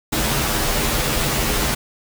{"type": "noise with comb filter", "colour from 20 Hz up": "pink", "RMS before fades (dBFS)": -20, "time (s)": [0.12, 1.75], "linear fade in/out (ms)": 10, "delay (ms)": 11, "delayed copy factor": -0.8, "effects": []}